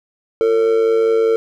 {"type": "tone with amplitude modulation", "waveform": "triangle", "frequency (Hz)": 451.2, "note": "A4", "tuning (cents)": 44, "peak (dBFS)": -7, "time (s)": [0.41, 1.36], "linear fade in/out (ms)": 0, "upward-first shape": "sine", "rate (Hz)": 105, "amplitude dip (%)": 60, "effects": []}